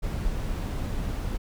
brown noise, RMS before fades -29 dBFS, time 0.02-1.38 s, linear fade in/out 20 ms, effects none

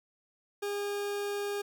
40% pulse tone, 406.9 Hz, G#4, 35 cents flat, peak -31 dBFS, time 0.62-1.62 s, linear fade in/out 10 ms, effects 11-bit

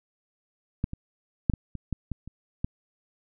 clicks, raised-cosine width 5 ms, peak -13 / -22 / -8 / -15 / -23 / -16 / -19 / -28 / -14 dBFS, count 9, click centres 0.841 / 0.934 / 1.498 / 1.537 / 1.753 / 1.927 / 2.117 / 2.276 / 2.645 s, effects none

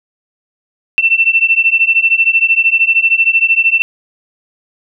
sine beating tone pair, 2680 / 2693 Hz, E7 / E7, +28 / +36 cents, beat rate 13 Hz, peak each -11 dBFS, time 0.98-3.82 s, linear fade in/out 0 ms, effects none

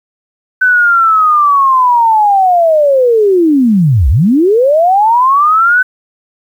sine linear two-way sweep, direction down then up, 1522 to 57.4 to 1522 Hz, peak -5 dBFS, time 0.61-5.83 s, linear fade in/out 10 ms, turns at 4.09 s, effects 7-bit

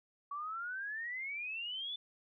sine exponential sweep, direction up, 1127 to 3520 Hz, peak -38 dBFS, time 0.31-1.96 s, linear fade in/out 5 ms, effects none

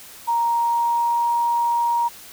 sine tone with pitch glide, 935 to 942.6 Hz, A#5 to A#5, +5 to +19 cents, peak -17 dBFS, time 0.27-2.09 s, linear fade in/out 20 ms, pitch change +14 cents, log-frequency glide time 0.41-1.26 s, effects white hiss -42 dBFS RMS until 2.32 s

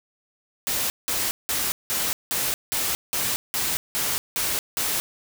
white noise bursts, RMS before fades -25 dBFS, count 11, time 0.67-5 s, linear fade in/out 0 ms, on 230 ms, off 180 ms, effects none

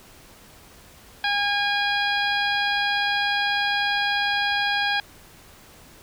harmonic tone with a mistuned harmonic, 814 Hz, G#5, 35 cents flat, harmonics 1 / 2 / 3 / 4 / 5 / 6, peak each -26 / -24 / -30 / -28 / -33 / -34 dBFS, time 1.24-5 s, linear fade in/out 2 ms, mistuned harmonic 4, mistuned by +26 cents, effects pink hiss -49 dBFS RMS until 6.02 s

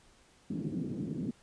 pink band-pass noise, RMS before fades -36 dBFS, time 0.5-1.31 s, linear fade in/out 5 ms, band 160 to 290 Hz, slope 24 dB/octave, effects pink hiss -63 dBFS RMS until 1.42 s + resampled to 22050 Hz

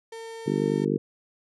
35% pulse tone, 453.5 Hz, A#4, 48 cents flat, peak -35 dBFS, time 0.12-0.85 s, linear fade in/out 5 ms
harmonic tone, 50 Hz, G1, 35 cents sharp, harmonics 3 / 4 / 5 / 6 / 7 / 8 / 9, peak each -30 / -30 / -30 / -30 / -30 / -30 / -30 dBFS, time 0.46-0.98 s, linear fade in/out 10 ms
effects resampled to 24000 Hz

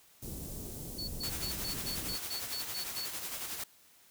pink band-stop noise, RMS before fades -42 dBFS, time 0.22-2.16 s, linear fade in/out 5 ms, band 380 to 8000 Hz, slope 12 dB/octave
triangle tone bursts, 4433 Hz, C#8, 1 cent flat, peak -36 dBFS, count 10, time 0.98-3.06 s, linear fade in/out 10 ms, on 100 ms, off 120 ms
white noise with tremolo, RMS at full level -38 dBFS, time 1.23-3.64 s, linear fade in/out 5 ms, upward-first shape sine, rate 11 Hz, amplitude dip 45%
effects white hiss -62 dBFS RMS until 4.1 s

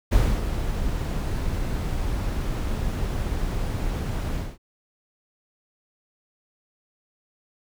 brown noise with ADSR envelope, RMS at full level -18 dBFS, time 0.11-4.58 s, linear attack 20 ms, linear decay 280 ms, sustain -8 dB, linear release 220 ms, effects none

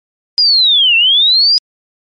sine linear two-way sweep, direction down then up, 4980 to 2654 to 4980 Hz, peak -6 dBFS, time 0.38-1.58 s, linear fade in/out 0 ms, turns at 0.96 s, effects MP3 48 kbps

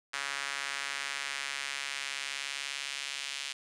sawtooth tone with high-pass filter sweep, 139.6 Hz, C#3, 13 cents sharp, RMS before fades -37 dBFS, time 0.13-3.53 s, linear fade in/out 10 ms, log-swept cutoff 1600 to 2800 Hz, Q 1.4, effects resampled to 22050 Hz + 9-bit

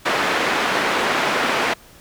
white band-pass noise, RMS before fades -20 dBFS, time 0.05-1.74 s, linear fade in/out 10 ms, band 240 to 1900 Hz, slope 12 dB/octave, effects pink hiss -47 dBFS RMS until 2 s

